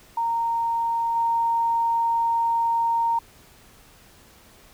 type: tone with level steps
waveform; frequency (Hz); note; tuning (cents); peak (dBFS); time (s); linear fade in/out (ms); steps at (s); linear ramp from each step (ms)
sine; 925; A#5; -14; -21 / -19; 0.17-3.19; 5; 1.15; 20
effects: pink hiss -52 dBFS RMS until 4.73 s